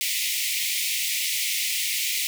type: high-pass noise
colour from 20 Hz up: pink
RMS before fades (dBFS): -26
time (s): 0.01-2.27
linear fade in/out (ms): 0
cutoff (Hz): 2000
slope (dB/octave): 96
effects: none